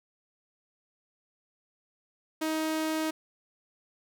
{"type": "tone", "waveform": "sawtooth", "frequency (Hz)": 315.2, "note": "D#4", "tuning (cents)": 23, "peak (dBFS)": -24, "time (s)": [2.41, 3.11], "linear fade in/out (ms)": 10, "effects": []}